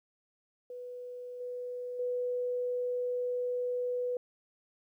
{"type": "tone with level steps", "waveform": "sine", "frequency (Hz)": 493.9, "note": "B4", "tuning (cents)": 0, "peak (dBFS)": [-40, -36, -30], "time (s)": [0.7, 4.17], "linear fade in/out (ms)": 2, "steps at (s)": [1.4, 1.99], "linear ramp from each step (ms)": 5, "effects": ["12-bit"]}